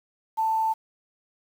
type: tone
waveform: sine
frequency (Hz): 886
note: A5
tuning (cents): +12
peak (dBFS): -21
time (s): 0.37-0.74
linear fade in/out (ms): 20
effects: 8-bit